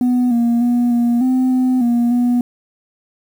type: tone with pitch steps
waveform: sine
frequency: 247.7 / 235.7 / 241.7 / 238 / 256.6 / 255.1 / 238.1 / 243.5 Hz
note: B3 / A#3 / B3 / A#3 / C4 / C4 / A#3 / B3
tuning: +5 / +19 / -37 / +36 / -34 / -44 / +37 / -24 cents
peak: -9 dBFS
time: 0.01-2.41 s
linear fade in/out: 2 ms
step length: 300 ms
effects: tanh soft clip ceiling -11 dBFS + 7-bit